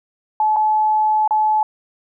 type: tone with dropouts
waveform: sine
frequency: 860 Hz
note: A5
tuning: 40 cents flat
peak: -13 dBFS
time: 0.4-1.63 s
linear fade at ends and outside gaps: 2 ms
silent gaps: 0.562-0.566 / 1.277-1.308 s
effects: none